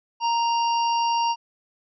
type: harmonic tone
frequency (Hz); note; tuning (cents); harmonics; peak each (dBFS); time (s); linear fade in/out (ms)
932; A#5; -1; 1 / 3 / 5 / 6; -20 / -31 / -35 / -35; 0.2-1.36; 50
effects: none